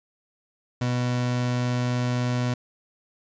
30% pulse tone, 123.47 Hz, B2, in tune, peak -20 dBFS, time 0.81-2.54 s, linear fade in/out 5 ms, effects resampled to 16000 Hz

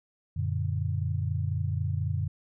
sine chord, Gb augmented, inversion none, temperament equal, 92.5 / 116.54 / 146.83 Hz, Gb2 / Bb2 / D3, 0 / 0 / 0 cents, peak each -29 / -32 / -32 dBFS, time 0.36-2.28 s, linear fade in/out 10 ms, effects none

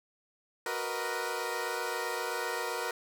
15% pulse chord, B major seventh, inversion second, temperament equal, 370 / 466.2 / 493.9 / 622.3 Hz, F#4 / A#4 / B4 / D#5, 0 / 0 / 0 / 0 cents, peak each -33 / -29 / -32 / -35 dBFS, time 0.66-2.91 s, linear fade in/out 2 ms, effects none

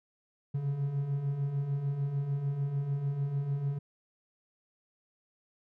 triangle beating tone pair, 135.3 / 142 Hz, C#3 / C#3, -42 / +42 cents, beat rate 6.7 Hz, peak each -36 / -28 dBFS, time 0.54-3.79 s, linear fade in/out 10 ms, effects none

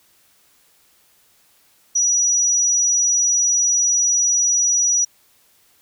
sine tone, 5840 Hz, F#8, 24 cents flat, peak -14 dBFS, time 1.95-5.05 s, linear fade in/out 10 ms, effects white hiss -57 dBFS RMS until 5.81 s

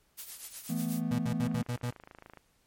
blue noise with tremolo, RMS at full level -39 dBFS, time 0.17-1.01 s, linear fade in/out 20 ms, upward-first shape triangle, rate 8.2 Hz, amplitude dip 75%
triangle chord, E suspended fourth, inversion none, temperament equal, 164.81 / 220 / 246.9 Hz, E3 / A3 / B3, 0 / 0 / 0 cents, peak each -32 dBFS, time 0.69-1.63 s, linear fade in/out 10 ms
35% pulse tone bursts, 121.6 Hz, B2, 26 cents flat, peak -29 dBFS, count 6, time 1.11-1.907 s, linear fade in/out 5 ms, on 77 ms, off 67 ms
click train, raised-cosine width 0.5 ms, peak -33 dBFS, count 26, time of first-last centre 1.44-2.373 s, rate 26.8 Hz
effects pink hiss -70 dBFS RMS until 2.66 s + MP3 64 kbps

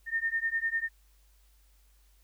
sine beating tone pair, 1817 / 1827 Hz, A#6 / A#6, -45 / -35 cents, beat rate 10 Hz, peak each -31 / -31 dBFS, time 0.06-0.89 s, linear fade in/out 50 ms, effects added 50 Hz sine -60 dBFS peak until 2.23 s + white hiss -69 dBFS RMS until 2.23 s

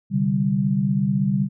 sine chord, C suspended second, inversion none, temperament equal, 130.81 / 146.83 / 196 Hz, C3 / D3 / G3, 0 / 0 / 0 cents, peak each -25 / -23 / -20 dBFS, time 0.1-1.49 s, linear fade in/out 50 ms, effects none

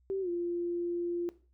sine tone with pitch glide, 387 to 346.8 Hz, G4 to F4, -22 to -12 cents, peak -30 dBFS, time 0.1-1.29 s, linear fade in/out 0 ms, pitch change -190 cents, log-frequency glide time 0.21-0.29 s, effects noise-tail reverb RT60 0.4 s tail -17 dB re dry + added 62 Hz sine -64 dBFS peak until 1.53 s

